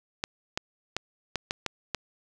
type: clicks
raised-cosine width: 0.2 ms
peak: -11 dBFS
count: 7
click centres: 0.239 / 0.575 / 0.966 / 1.357 / 1.509 / 1.663 / 1.947 s
effects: none